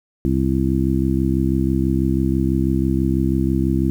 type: harmonic tone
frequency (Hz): 66.1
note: C2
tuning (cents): +18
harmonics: 1 / 2 / 3 / 4 / 5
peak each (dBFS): -22 / -22 / -22 / -22 / -22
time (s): 0.25-3.9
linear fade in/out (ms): 0
effects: 8-bit